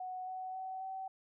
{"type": "tone with pitch steps", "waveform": "sine", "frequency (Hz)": [740, 747.7, 755.5, 763.4], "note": ["F#5", "F#5", "F#5", "G5"], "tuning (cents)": [0, 18, 36, -46], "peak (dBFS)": -39, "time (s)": [0, 1.08], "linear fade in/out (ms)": 5, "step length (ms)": 270, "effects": []}